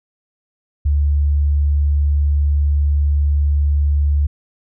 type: tone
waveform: sine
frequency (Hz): 72.5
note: D2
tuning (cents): -22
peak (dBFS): -12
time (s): 0.85-4.27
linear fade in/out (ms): 10
effects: none